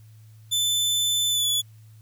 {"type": "tone with pitch glide", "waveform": "sawtooth", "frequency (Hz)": [3520, 3430], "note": ["A7", "A7"], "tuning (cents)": [0, -45], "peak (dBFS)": -18, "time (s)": [0.51, 1.62], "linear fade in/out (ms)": 20, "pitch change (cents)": -45, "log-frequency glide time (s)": [1.3, 1.48], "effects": ["added 109 Hz sine -46 dBFS peak until 2.01 s", "white hiss -63 dBFS RMS until 2.01 s"]}